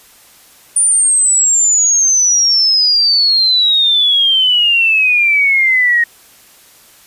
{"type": "exponential sweep", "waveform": "sine", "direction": "down", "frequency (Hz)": [9397, 1864.7], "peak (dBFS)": -8, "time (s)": [0.76, 6.04], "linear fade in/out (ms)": 5, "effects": ["white hiss -44 dBFS RMS until 7.06 s", "resampled to 32000 Hz"]}